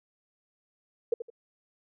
sine tone with echo, 466.2 Hz, A#4, in tune, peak -21 dBFS, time 1.12-1.14 s, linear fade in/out 5 ms, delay 81 ms, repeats 2, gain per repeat -11 dB, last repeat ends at 1.302 s, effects none

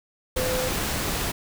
sine tone in noise, 510 Hz, C5, 44 cents flat, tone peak -26 dBFS, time 0.36-0.69 s, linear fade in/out 10 ms, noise pink, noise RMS -27 dBFS, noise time 0.36-1.32 s, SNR -2 dB, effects none

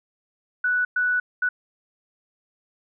sine tone bursts at uneven times, 1480 Hz, F#6, in tune, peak -19 dBFS, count 3, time 0.64-0.85 / 0.96-1.2 / 1.42-1.49 s, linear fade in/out 5 ms, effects none

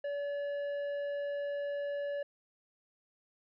sine tone with tanh clipping, 572 Hz, D5, 46 cents flat, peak -35 dBFS, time 0.04-2.23 s, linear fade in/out 5 ms, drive 8 dB, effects none

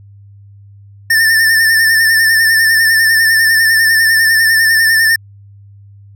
square tone with vibrato, 1791 Hz, A6, 30 cents sharp, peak -8 dBFS, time 1.1-5.16 s, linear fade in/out 5 ms, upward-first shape sine, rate 10 Hz, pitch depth 43 cents each way, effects added 100 Hz sine -36 dBFS peak until 6.15 s

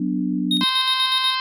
sine chord, B minor, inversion second, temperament equal, 185 / 246.9 / 293.7 Hz, F#3 / B3 / D4, 0 / 0 / 0 cents, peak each -24 dBFS, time 0-0.64 s, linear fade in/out 5 ms
triangle tone with tremolo, 3729 Hz, A#7, in tune, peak -16 dBFS, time 0.51-1.35 s, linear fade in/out 2 ms, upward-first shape square, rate 8.2 Hz, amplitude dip 60%
harmonic tone, 520 Hz, C5, 11 cents flat, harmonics 2 / 3 / 4 / 5 / 6 / 7 / 8 / 9 / 10, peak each -24 / -31 / -32 / -32 / -28 / -39 / -29 / -36 / -37 dBFS, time 0.61-1.4 s, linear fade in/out 0 ms
effects none

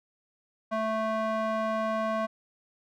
square tone with band-pass filter, 220 Hz, A3, in tune, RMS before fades -29 dBFS, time 0.71-2.27 s, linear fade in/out 20 ms, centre 880 Hz, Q 2, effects none

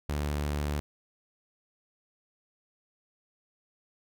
sawtooth tone, 73.42 Hz, D2, in tune, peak -25 dBFS, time 0.09-0.8 s, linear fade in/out 0 ms, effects none

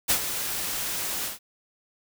white noise with ADSR envelope, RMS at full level -20 dBFS, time 0.08-1.39 s, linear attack 23 ms, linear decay 83 ms, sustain -10 dB, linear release 140 ms, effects none

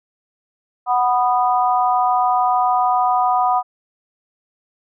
sine chord, B major, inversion second, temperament just, 740.8 / 987.8 / 1234.7 Hz, F#5 / B5 / D#6, +2 / 0 / -14 cents, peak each -16 / -19 / -21 dBFS, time 0.86-3.63 s, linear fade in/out 50 ms, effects none

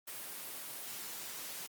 white noise, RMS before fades -44 dBFS, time 0.07-1.67 s, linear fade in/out 10 ms, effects high-pass 150 Hz 12 dB/octave + Opus 24 kbps

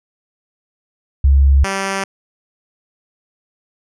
sine / 5% pulse tone pair in turn, 68.8 / 194.6 Hz, C#2 / G3, -12 / -12 cents, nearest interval octave + tritone, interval 1800 cents, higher second, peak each -7 dBFS, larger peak neither, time 1.24-1.64 / 1.64-2.04 s, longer neither, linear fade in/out 5 ms, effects resampled to 22050 Hz

